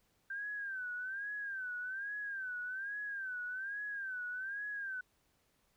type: tone with vibrato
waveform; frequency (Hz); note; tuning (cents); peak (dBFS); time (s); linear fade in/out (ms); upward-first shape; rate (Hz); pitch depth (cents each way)
sine; 1568; G6; 0; -38; 0.3-5.01; 5; sine; 1.2; 120
effects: pink hiss -75 dBFS RMS until 5.76 s